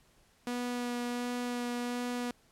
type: tone with vibrato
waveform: sawtooth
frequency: 243.4 Hz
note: B3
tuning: 25 cents flat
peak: -29 dBFS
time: 0.47-2.31 s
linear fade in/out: 2 ms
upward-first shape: sine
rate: 1.4 Hz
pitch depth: 10 cents each way
effects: pink hiss -66 dBFS RMS until 2.51 s + low-pass 12000 Hz 12 dB/octave